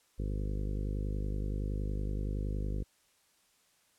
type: harmonic tone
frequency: 50.7 Hz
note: G#1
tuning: 41 cents flat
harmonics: 1 / 2 / 3 / 4 / 5 / 6 / 7 / 8 / 9 / 10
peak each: -33 / -39 / -43 / -45 / -47 / -49 / -50 / -51 / -52 / -53 dBFS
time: 0.18-2.84 s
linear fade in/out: 20 ms
effects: white hiss -69 dBFS RMS until 3.98 s + low-pass 11000 Hz 12 dB/octave